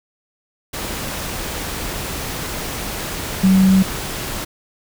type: tone in noise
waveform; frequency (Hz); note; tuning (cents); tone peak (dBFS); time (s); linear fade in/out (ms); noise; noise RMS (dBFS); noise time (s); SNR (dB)
sine; 190; F#3; +46; -9; 3.43-3.83; 10; pink; -26; 0.73-4.45; +14
effects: none